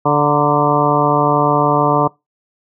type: harmonic tone with a mistuned harmonic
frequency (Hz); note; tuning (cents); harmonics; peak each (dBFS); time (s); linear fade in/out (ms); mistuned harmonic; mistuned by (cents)
146.4; D3; -5; 1 / 2 / 3 / 4 / 5 / 6 / 7 / 8; -19 / -19 / -19 / -19 / -19 / -19 / -19 / -19; 0.05-2.08; 10; 6; +72
effects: noise-tail reverb RT60 0.2 s tail -23 dB re dry